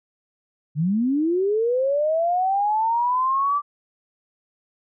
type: linear sweep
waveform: sine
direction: up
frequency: 140 to 1174.7 Hz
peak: -18 dBFS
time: 0.75-3.62 s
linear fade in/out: 50 ms
effects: none